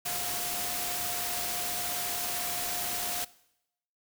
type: tone in noise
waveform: sine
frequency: 710 Hz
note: F5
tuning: 28 cents sharp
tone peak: -40 dBFS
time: 0.05-3.25 s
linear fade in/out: 10 ms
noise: white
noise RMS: -33 dBFS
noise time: 0.05-3.25 s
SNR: -10 dB
effects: noise-tail reverb RT60 0.8 s tail -20 dB re dry